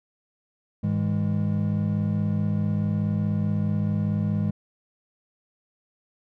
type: tone cluster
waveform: triangle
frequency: 104.1 / 160.3 / 205 Hz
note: G#2 / E3 / G#3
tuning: +5 / -48 / -22 cents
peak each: -24 / -25 / -24 dBFS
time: 0.83-4.51 s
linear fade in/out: 10 ms
effects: none